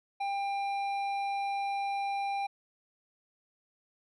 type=tone with hard clipping; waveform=sine; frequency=796 Hz; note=G5; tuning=26 cents sharp; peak=-32 dBFS; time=0.2-2.47 s; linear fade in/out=10 ms; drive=9 dB; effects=resampled to 22050 Hz